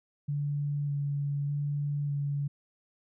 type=tone with vibrato; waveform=sine; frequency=143.7 Hz; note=D3; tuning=37 cents flat; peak=-28 dBFS; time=0.28-2.48 s; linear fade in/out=10 ms; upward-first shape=square; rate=0.83 Hz; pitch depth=12 cents each way; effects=none